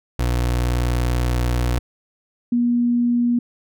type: tone pair in turn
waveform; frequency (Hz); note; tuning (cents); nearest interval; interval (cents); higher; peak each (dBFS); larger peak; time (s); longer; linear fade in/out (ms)
30% pulse / sine; 60.6 / 240.1; B1 / B3; -32 / -49; 2 octaves; 2383; second; -15; neither; 0.19-1.79 / 2.52-3.39; first; 5
effects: none